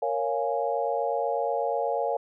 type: chord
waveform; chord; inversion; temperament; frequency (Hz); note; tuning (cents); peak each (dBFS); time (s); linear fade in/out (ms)
sine; Bb minor seventh; none; equal; 466.2 / 554.4 / 698.5 / 830.6; Bb4 / Db5 / F5 / Ab5; 0 / 0 / 0 / 0; -30 / -29 / -30 / -31; 0.02-2.17; 5
effects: none